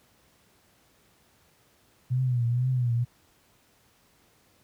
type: tone with vibrato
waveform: sine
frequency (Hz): 123.47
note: B2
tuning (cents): 0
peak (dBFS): -22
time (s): 2.1-3.05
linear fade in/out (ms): 20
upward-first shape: triangle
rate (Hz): 2.1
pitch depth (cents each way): 100
effects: pink hiss -63 dBFS RMS until 4.63 s + high-pass 60 Hz 12 dB/octave